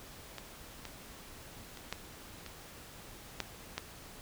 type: clicks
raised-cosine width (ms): 0.2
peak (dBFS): -24 / -25 / -29 / -18 / -28 / -16 / -17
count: 7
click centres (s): 0.383 / 0.853 / 1.773 / 1.926 / 2.463 / 3.403 / 3.78
effects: pink hiss -51 dBFS RMS until 4.21 s